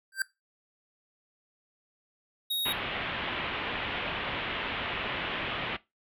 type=tone with exponential growth; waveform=square; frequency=1568 Hz; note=G6; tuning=in tune; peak=-23 dBFS; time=0.12-0.22 s; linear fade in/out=2 ms; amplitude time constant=21 ms
type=tone; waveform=square; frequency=3761 Hz; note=A#7; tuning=15 cents sharp; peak=-28 dBFS; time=2.5-2.73 s; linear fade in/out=10 ms
type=low-pass noise; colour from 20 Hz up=white; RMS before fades=-34 dBFS; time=2.65-5.77 s; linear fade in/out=10 ms; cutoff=3300 Hz; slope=48 dB/octave
effects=noise-tail reverb RT60 0.2 s tail -18 dB re dry